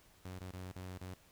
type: tone with dropouts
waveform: sawtooth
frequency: 92.1 Hz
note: F#2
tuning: 7 cents flat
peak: -40 dBFS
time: 0.25-1.14 s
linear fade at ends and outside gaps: 5 ms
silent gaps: 0.389-0.406 / 0.511-0.534 / 0.72-0.757 / 0.981-1.011 s
effects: pink hiss -65 dBFS RMS until 1.31 s